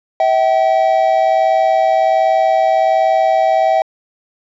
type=tone pair together; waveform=triangle; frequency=646.7 / 768 Hz; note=E5 / G5; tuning=-33 / -36 cents; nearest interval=minor third; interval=297 cents; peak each=-11 dBFS; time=0.2-3.82 s; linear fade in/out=2 ms; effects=resampled to 16000 Hz